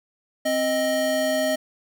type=tone pair together; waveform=square; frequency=262.4 / 624 Hz; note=C4 / D#5; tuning=+5 / +5 cents; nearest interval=octave + minor third; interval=1500 cents; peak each=-28 / -22 dBFS; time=0.45-1.56 s; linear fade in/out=10 ms; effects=none